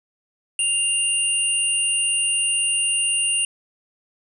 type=tone pair together; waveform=sine; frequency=2794 / 9338 Hz; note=F7 / D9; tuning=0 / -11 cents; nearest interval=octave + major sixth; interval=2089 cents; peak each=-21 dBFS; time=0.59-3.45 s; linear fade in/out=2 ms; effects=none